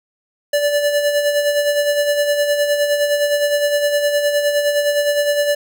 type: tone with tremolo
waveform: square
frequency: 582 Hz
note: D5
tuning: 16 cents flat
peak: -13 dBFS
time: 0.53-5.55 s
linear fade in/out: 5 ms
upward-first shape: sine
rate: 9.7 Hz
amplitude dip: 50%
effects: none